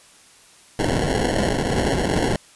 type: noise with sample-and-hold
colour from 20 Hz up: violet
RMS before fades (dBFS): -21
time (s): 0.79-2.36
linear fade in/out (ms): 2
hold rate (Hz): 1225
effects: white hiss -50 dBFS RMS until 2.55 s + resampled to 24000 Hz